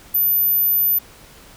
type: tone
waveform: sine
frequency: 13880 Hz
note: A9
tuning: 25 cents flat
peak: -14 dBFS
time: 0.14-0.99 s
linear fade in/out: 10 ms
effects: pink hiss -45 dBFS RMS until 1.56 s